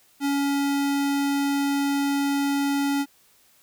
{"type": "tone", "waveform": "square", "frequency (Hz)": 280.9, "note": "C#4", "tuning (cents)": 23, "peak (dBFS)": -22, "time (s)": [0.2, 3.06], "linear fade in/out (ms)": 50, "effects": ["white hiss -59 dBFS RMS until 3.62 s"]}